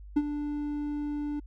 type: tone with ADSR envelope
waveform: triangle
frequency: 293.7 Hz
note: D4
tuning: in tune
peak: -17 dBFS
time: 0.16-1.4 s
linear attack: 10 ms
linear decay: 47 ms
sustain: -11 dB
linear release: 9 ms
effects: added 50 Hz sine -43 dBFS peak until 1.46 s